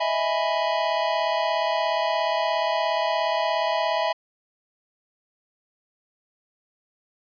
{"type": "chord", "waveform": "square", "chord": "E major seventh", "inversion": "third", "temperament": "equal", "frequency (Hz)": [622.3, 659.3, 830.6, 987.8], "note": ["D#5", "E5", "G#5", "B5"], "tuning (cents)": [0, 0, 0, 0], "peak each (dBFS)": [-30, -26, -29, -28], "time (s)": [0, 4.13], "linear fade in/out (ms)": 10, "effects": ["resampled to 11025 Hz"]}